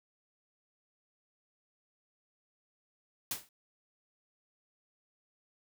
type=noise with exponential decay; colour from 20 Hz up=white; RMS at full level=-32 dBFS; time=3.31-3.49 s; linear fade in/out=2 ms; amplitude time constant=39 ms; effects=none